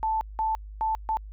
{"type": "tone bursts at uneven times", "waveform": "sine", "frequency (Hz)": 880, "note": "A5", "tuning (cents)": 0, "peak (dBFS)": -23, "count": 4, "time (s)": [[0.03, 0.21], [0.39, 0.55], [0.81, 0.95], [1.09, 1.17]], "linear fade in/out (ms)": 0, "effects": ["added 51 Hz sine -38 dBFS peak until 1.32 s"]}